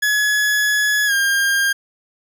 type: tone with pitch glide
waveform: 40% pulse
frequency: 1694 to 1606.3 Hz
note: G#6 to G6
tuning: +34 to +42 cents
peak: -14 dBFS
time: 0.02-1.73 s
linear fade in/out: 10 ms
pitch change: -92 cents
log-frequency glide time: 1.06-1.13 s
effects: none